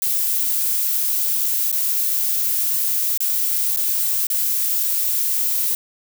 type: noise with dropouts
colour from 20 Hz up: violet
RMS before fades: -20 dBFS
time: 0.02-5.75 s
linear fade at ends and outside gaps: 1 ms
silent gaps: 1.716-1.726 / 3.176-3.204 / 3.762-3.771 / 4.269-4.301 s
effects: none